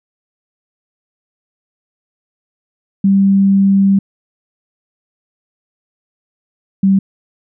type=tone pair in turn; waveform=sine; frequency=196 / 193.97 Hz; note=G3 / G3; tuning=0 / -18 cents; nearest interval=unison; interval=18 cents; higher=first; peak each=-7 dBFS; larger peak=neither; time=3.04-3.99 / 6.83-6.99 s; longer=first; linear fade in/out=5 ms; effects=none